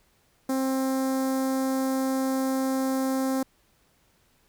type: tone with notch filter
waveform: sawtooth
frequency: 264.6 Hz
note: C4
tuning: 20 cents sharp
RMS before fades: -26 dBFS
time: 0.49-3.43 s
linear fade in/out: 5 ms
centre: 2800 Hz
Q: 0.5
effects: pink hiss -65 dBFS RMS until 4.48 s